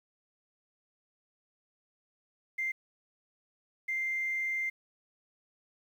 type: tone bursts at uneven times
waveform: sine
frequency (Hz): 2093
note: C7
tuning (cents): 0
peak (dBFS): -29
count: 2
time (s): 2.58-2.72 / 3.88-4.7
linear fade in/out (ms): 10
effects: tanh soft clip ceiling -25 dBFS + 10-bit